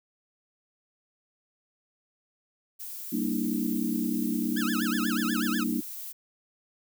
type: noise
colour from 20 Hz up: violet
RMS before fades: -39 dBFS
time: 2.79-6.13 s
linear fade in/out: 20 ms
type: chord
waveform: sine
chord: E half-diminished seventh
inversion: first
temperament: equal with one note detuned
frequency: 196 / 233.1 / 293.7 / 323.6 Hz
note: G3 / Bb3 / D4 / E4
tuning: 0 / 0 / 0 / -32 cents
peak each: -33 / -29 / -32 / -34 dBFS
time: 3.12-5.81 s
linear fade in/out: 10 ms
type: tone with vibrato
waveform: sawtooth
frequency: 1480 Hz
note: F#6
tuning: in tune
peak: -28 dBFS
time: 4.56-5.64 s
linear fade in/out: 10 ms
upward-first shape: sine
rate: 8.2 Hz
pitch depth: 290 cents each way
effects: none